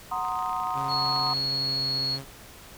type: chord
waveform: sine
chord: C half-diminished seventh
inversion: second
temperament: equal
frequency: 740 / 932.3 / 1046.5 / 1244.5 Hz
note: Gb5 / Bb5 / C6 / Eb6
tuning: 0 / 0 / 0 / 0 cents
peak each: -32 dBFS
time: 0.11-1.34 s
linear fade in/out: 10 ms
type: click train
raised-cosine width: 0.3 ms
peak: -28 dBFS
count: 33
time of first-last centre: 0.25-1.373 s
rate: 28.5 Hz
type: tone with pitch glide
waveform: sawtooth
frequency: 137.6 to 136.26 Hz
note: C#3 to C#3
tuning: -12 to -29 cents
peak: -31 dBFS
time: 0.73-2.25 s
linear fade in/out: 50 ms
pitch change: -17 cents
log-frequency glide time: 1.61-1.72 s
type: tone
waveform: sine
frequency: 4334 Hz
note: C#8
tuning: 40 cents flat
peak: -25 dBFS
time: 0.88-2.19 s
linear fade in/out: 50 ms
effects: pink hiss -47 dBFS RMS until 2.77 s